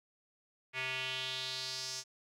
square tone with band-pass filter sweep, 130 Hz, C3, 11 cents flat, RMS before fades -39 dBFS, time 0.73-2.04 s, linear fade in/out 50 ms, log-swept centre 2300 to 5900 Hz, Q 3.4, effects none

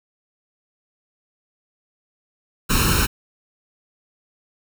pink noise with comb filter, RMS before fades -18 dBFS, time 2.69-3.07 s, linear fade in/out 20 ms, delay 0.74 ms, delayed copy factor +0.85, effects none

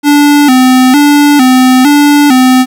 square tone with vibrato, 272.9 Hz, C#4, 27 cents flat, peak -3 dBFS, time 0.03-2.66 s, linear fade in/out 50 ms, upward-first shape square, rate 1.1 Hz, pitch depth 110 cents each way, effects 7-bit

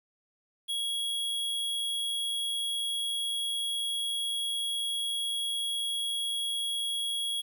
square tone, 3319 Hz, G#7, 2 cents flat, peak -30 dBFS, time 0.68-7.42 s, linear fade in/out 20 ms, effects 10-bit

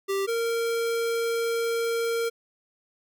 square tone pair in turn, 392 / 462.3 Hz, G4 / A#4, 0 / -14 cents, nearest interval minor third, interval 286 cents, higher second, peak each -25 dBFS, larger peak neither, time 0.08-0.27 / 0.27-2.3 s, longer second, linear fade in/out 20 ms, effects none

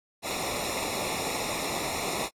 pink noise with comb filter, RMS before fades -31 dBFS, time 0.22-2.3 s, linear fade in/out 50 ms, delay 0.64 ms, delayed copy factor -0.9, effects low-pass 11000 Hz 12 dB/octave + AAC 64 kbps

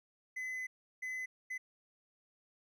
triangle tone bursts at uneven times, 2024 Hz, B6, 42 cents sharp, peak -36 dBFS, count 3, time 0.36-0.67 / 1.02-1.26 / 1.5-1.58 s, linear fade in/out 10 ms, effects none

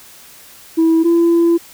sine tone pair in turn, 326 / 338 Hz, E4 / E4, -19 / +43 cents, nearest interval minor second, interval 62 cents, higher second, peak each -7 dBFS, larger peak neither, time 0.77-1.04 / 1.04-1.58 s, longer second, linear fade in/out 20 ms, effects tanh soft clip ceiling -7 dBFS + white hiss -41 dBFS RMS until 1.73 s

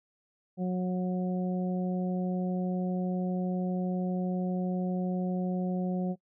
harmonic tone, 182.5 Hz, F#3, 24 cents flat, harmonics 1 / 2 / 3 / 4, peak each -28 / -38 / -39 / -42 dBFS, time 0.57-6.16 s, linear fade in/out 50 ms, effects noise-tail reverb RT60 0.1 s tail -24 dB re dry

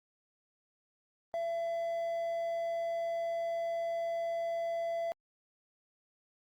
triangle tone with quantisation, 672 Hz, E5, 33 cents sharp, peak -30 dBFS, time 1.34-5.12 s, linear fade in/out 0 ms, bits 10, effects Opus 32 kbps

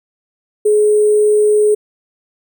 sine tone with sample-and-hold, 421.6 Hz, G#4, 26 cents sharp, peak -8 dBFS, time 0.65-1.75 s, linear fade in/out 10 ms, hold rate 8820 Hz, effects none

